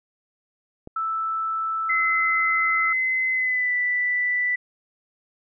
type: click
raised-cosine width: 2 ms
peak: -24 dBFS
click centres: 0.874 s
type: tone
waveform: sine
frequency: 1318.5 Hz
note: E6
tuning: in tune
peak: -23 dBFS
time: 0.96-2.93 s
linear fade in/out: 5 ms
type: tone with pitch glide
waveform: sine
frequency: 2046 to 1977.4 Hz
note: C7 to B6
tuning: -39 to +2 cents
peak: -20 dBFS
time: 1.89-4.56 s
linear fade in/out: 10 ms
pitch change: -59 cents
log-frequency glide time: 3.32-3.74 s
effects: none